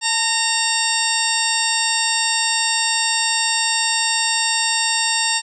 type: harmonic tone with a mistuned harmonic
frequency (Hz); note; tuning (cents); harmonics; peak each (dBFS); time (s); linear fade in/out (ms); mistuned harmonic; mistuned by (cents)
920; A#5; -23; 1 / 2 / 3 / 4 / 5 / 6 / 8 / 9; -25 / -25 / -25 / -25 / -25 / -25 / -25 / -25; 0.01-5.42; 50; 1; -49
effects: none